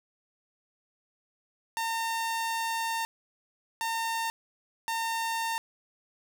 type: tone bursts at uneven times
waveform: sawtooth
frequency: 910 Hz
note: A#5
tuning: 42 cents flat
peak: -25 dBFS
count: 3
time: 1.77-3.05 / 3.81-4.3 / 4.88-5.58 s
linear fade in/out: 0 ms
effects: none